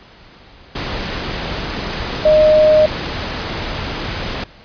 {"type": "tone in noise", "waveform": "sine", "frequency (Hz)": 616, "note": "D#5", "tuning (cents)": -17, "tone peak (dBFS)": -7, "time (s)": [2.25, 2.86], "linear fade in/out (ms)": 5, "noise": "pink", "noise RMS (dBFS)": -23, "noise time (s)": [0.75, 4.44], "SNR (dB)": 13, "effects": ["pink hiss -43 dBFS RMS until 4.64 s", "resampled to 11025 Hz"]}